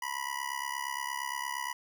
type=tone with amplitude modulation; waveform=25% pulse; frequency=979 Hz; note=B5; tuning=15 cents flat; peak=-26 dBFS; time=0.02-1.73 s; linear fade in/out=5 ms; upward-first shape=sine; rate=68.6 Hz; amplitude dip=90%; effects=none